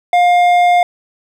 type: tone with hard clipping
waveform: sine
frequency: 708 Hz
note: F5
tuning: 23 cents sharp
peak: -9 dBFS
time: 0.13-0.83 s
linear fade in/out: 2 ms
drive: 8 dB
effects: none